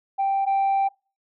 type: tone pair in turn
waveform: sine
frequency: 784 / 784 Hz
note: G5 / G5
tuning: 0 / 0 cents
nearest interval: unison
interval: 0 cents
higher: neither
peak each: -18 / -16 dBFS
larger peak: second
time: 0.18-0.46 / 0.46-0.89 s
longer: second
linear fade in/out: 20 ms
effects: noise-tail reverb RT60 0.3 s tail -23 dB re dry + tanh soft clip ceiling -17 dBFS